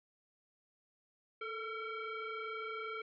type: tone with frequency modulation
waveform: sine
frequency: 466.2 Hz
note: A#4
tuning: in tune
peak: -39 dBFS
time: 1.41-3.02 s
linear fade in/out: 5 ms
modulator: 905 Hz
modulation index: 2.2
effects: none